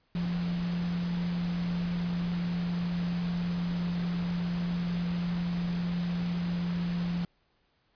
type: tone in noise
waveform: sine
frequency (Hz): 174.2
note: F3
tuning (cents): -4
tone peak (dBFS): -28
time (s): 0.15-7.25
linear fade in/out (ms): 2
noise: pink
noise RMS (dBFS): -42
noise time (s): 0.15-7.25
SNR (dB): +11
effects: pink hiss -71 dBFS RMS until 7.95 s + resampled to 11025 Hz